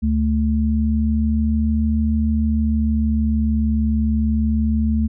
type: tone pair together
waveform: sine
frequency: 73.42 / 220 Hz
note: D2 / A3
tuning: 0 / 0 cents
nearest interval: octave + perfect fifth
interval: 1900 cents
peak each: -18 dBFS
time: 0.02-5.08 s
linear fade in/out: 20 ms
effects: none